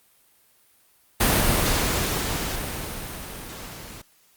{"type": "noise with level ramp", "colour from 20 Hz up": "pink", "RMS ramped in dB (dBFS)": [-18, -41], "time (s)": [1.2, 4.02], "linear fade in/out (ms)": 10, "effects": ["white hiss -60 dBFS RMS until 4.36 s", "Opus 32 kbps"]}